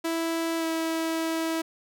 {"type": "tone with pitch glide", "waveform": "sawtooth", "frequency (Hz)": [329.6, 325.3], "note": ["E4", "E4"], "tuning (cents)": [0, -23], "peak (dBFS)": -22, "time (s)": [0.04, 1.62], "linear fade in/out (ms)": 10, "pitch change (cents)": -23, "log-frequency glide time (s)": [0.58, 0.65], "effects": []}